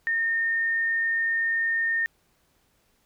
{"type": "tone", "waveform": "sine", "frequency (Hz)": 1827, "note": "A#6", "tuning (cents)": -35, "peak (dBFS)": -22, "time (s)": [0.07, 2.06], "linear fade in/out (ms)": 0, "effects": ["pink hiss -67 dBFS RMS until 3.05 s"]}